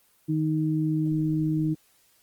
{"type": "tone pair together", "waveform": "sine", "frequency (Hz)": [155.56, 312], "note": ["D#3", "D#4"], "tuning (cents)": [0, 5], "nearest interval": "octave", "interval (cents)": 1205, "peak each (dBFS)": -25, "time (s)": [0.28, 1.75], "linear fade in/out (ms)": 20, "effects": ["white hiss -63 dBFS RMS until 2.22 s", "Opus 24 kbps"]}